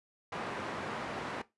white band-pass noise, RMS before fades -39 dBFS, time 0.32-1.42 s, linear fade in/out 5 ms, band 110 to 1300 Hz, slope 12 dB/octave, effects noise-tail reverb RT60 0.2 s tail -17 dB re dry + resampled to 24000 Hz

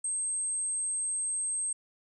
sine tone, 8372 Hz, C9, in tune, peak -29 dBFS, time 0.04-1.73 s, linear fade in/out 5 ms, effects none

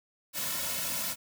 white noise with comb filter, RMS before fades -33 dBFS, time 0.33-1.16 s, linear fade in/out 50 ms, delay 2.5 ms, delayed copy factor -0.8, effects none

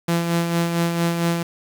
sawtooth tone with tremolo, 169.5 Hz, E3, 49 cents sharp, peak -13 dBFS, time 0.08-1.43 s, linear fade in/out 5 ms, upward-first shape sine, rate 4.4 Hz, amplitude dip 45%, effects 7-bit

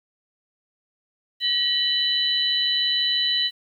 sine tone cluster, 1917 / 2992 / 3973 Hz, A#6 / F#7 / B7, +48 / +19 / +10 cents, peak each -30 / -23 / -22 dBFS, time 1.4-3.51 s, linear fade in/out 50 ms, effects 9-bit

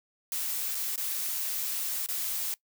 blue noise with dropouts, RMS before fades -32 dBFS, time 0.32-2.54 s, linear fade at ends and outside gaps 1 ms, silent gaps 0.747-0.751 / 0.959-0.977 / 2.062-2.087 s, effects noise-tail reverb RT60 0.1 s tail -21 dB re dry

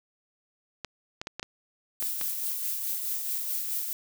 clicks, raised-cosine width 0.2 ms, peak -17 dBFS, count 7, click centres 0.847 / 1.215 / 1.271 / 1.396 / 1.429 / 2.025 / 2.213 s
violet noise with tremolo, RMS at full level -30 dBFS, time 2-3.93 s, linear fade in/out 0 ms, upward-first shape sine, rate 4.7 Hz, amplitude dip 35%
effects none

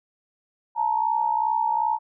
sine tone pair together, 869.7 / 932.3 Hz, A5 / A#5, -20 / 0 cents, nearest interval minor second, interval 120 cents, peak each -23 dBFS, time 0.75-1.99 s, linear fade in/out 50 ms, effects none

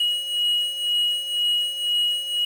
triangle beating tone pair, 2900 / 2902 Hz, F#7 / F#7, -35 / -34 cents, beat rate 2 Hz, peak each -26 / -20 dBFS, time 0-2.45 s, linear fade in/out 5 ms, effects 7-bit

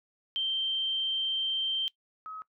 sine tone pair in turn, 3136 / 1275.1 Hz, G7 / D#6, 0 / +42 cents, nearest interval octave + major third, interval 1558 cents, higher first, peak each -27 / -38 dBFS, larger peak first, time 0.36-1.88 / 2.26-2.42 s, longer first, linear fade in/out 0 ms, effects noise-tail reverb RT60 0.1 s tail -20 dB re dry

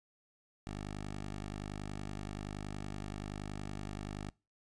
10% pulse tone, 50.6 Hz, G#1, 44 cents flat, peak -32 dBFS, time 0.67-4.3 s, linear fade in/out 0 ms, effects noise-tail reverb RT60 0.3 s tail -25 dB re dry + resampled to 22050 Hz

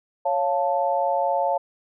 sine chord, Db augmented, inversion none, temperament equal, 554.4 / 698.5 / 880 Hz, Db5 / F5 / A5, 0 / 0 / 0 cents, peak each -24 dBFS, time 0.25-1.58 s, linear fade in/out 10 ms, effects none

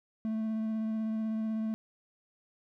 triangle tone with vibrato, 220 Hz, A3, in tune, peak -28 dBFS, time 0.25-1.74 s, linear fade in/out 0 ms, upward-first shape sine, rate 16 Hz, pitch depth 13 cents each way, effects none

